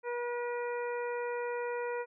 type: harmonic tone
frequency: 482 Hz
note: B4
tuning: 42 cents flat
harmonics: 1 / 2 / 3 / 4 / 5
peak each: -34 / -40 / -44 / -46 / -48 dBFS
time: 0.03-2.06 s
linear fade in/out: 50 ms
effects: none